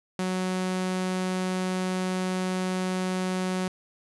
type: tone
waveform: sawtooth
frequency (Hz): 185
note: F#3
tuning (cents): 0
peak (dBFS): -22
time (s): 0.19-3.68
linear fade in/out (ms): 2
effects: resampled to 24000 Hz + 9-bit